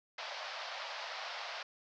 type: band-pass noise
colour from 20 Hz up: pink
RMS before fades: -43 dBFS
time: 0.18-1.63 s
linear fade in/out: 5 ms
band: 580 to 5300 Hz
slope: 48 dB/octave
effects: none